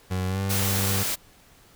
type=tone with pitch glide; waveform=30% pulse; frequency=92.7 to 97.36 Hz; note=F#2 to G2; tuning=+4 to -11 cents; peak=-22 dBFS; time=0.1-1.04 s; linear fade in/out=20 ms; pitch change=+85 cents; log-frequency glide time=0.27-0.4 s
type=noise; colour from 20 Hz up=white; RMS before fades=-27 dBFS; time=0.49-1.16 s; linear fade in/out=20 ms
effects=pink hiss -55 dBFS RMS until 1.75 s